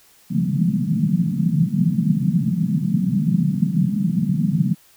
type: band-pass noise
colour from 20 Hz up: pink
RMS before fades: -19 dBFS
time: 0.3-4.75 s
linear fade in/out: 20 ms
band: 150 to 210 Hz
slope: 48 dB/octave
effects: white hiss -53 dBFS RMS until 4.96 s